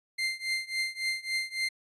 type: tone with tremolo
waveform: 30% pulse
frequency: 2091 Hz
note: C7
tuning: 2 cents flat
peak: -23 dBFS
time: 0.18-1.69 s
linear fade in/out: 10 ms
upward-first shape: triangle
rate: 3.6 Hz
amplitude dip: 95%
effects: resampled to 22050 Hz